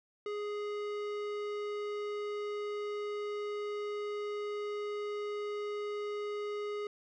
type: tone with tanh clipping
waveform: sine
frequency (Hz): 415.3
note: G#4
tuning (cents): 0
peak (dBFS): -37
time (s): 0.26-6.87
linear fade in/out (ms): 2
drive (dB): 17
effects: none